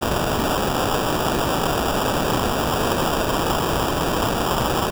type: noise with sample-and-hold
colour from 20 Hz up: white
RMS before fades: -21 dBFS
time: 0.01-4.91 s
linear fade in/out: 20 ms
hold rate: 2100 Hz
effects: none